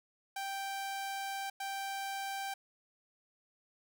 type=tone bursts at uneven times; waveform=sawtooth; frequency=784 Hz; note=G5; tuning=in tune; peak=-33 dBFS; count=2; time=0.36-1.5 / 1.6-2.54 s; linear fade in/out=5 ms; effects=none